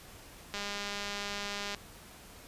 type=click train; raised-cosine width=0.2 ms; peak=-20 dBFS; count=246; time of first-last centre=0.54-1.747 s; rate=203 Hz; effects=pink hiss -52 dBFS RMS until 2.47 s + resampled to 32000 Hz